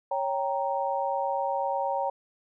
sine chord, G diminished, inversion second, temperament equal, 554.4 / 784 / 932.3 Hz, Db5 / G5 / Bb5, 0 / 0 / 0 cents, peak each -30 / -30 / -30 dBFS, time 0.11-2.1 s, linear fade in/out 5 ms, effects none

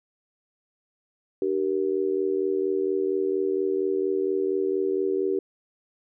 sine tone with amplitude modulation, 385.2 Hz, G4, 30 cents flat, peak -18 dBFS, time 1.42-5.39 s, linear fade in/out 2 ms, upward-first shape sine, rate 84.3 Hz, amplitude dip 90%, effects none

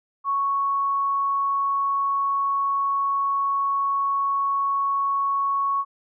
sine tone, 1108.7 Hz, C#6, in tune, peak -20 dBFS, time 0.24-5.85 s, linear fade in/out 50 ms, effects none

